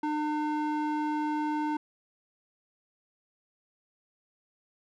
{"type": "tone with band-pass filter", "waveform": "square", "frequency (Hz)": 302.1, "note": "D4", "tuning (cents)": 49, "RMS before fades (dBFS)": -30, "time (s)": [0.03, 1.77], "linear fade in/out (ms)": 5, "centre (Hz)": 670, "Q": 2, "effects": []}